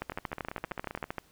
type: two click trains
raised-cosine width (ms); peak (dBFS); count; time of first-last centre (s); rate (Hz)
0.5; -18 / -22; 16 / 15; 0.02-1.183 / 0.12-1.041; 12.9 / 15.2
effects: pink hiss -63 dBFS RMS until 1.31 s